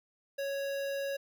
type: tone with notch filter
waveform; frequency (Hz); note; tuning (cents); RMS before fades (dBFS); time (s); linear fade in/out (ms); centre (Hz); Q
square; 554.4; C#5; 0; -35; 0.38-1.17; 10; 8300; 1.7
effects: none